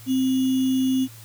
sine tone with sample-and-hold, 261.2 Hz, C4, 3 cents flat, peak -18 dBFS, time 0.06-1.08 s, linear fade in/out 50 ms, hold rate 3150 Hz, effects added 112 Hz sine -43 dBFS peak until 1.24 s + white hiss -47 dBFS RMS until 1.24 s

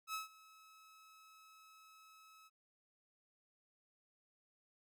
sawtooth tone with ADSR envelope, 1292 Hz, E6, 35 cents flat, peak -35 dBFS, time 0.07-2.5 s, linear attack 69 ms, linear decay 140 ms, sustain -22 dB, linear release 34 ms, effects none

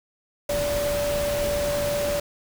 sine tone in noise, 580 Hz, D5, 22 cents flat, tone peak -23 dBFS, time 0.49-2.2 s, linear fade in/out 5 ms, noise pink, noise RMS -30 dBFS, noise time 0.49-2.2 s, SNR +4 dB, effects none

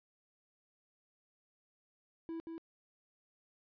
triangle tone with echo, 328.8 Hz, E4, 4 cents flat, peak -37 dBFS, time 2.29-2.4 s, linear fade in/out 0 ms, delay 180 ms, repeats 1, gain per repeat -3 dB, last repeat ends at 2.58 s, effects resampled to 11025 Hz

